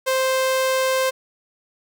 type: tone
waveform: sawtooth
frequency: 523.3 Hz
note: C5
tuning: in tune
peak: -14 dBFS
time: 0.06-1.11 s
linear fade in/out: 20 ms
effects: none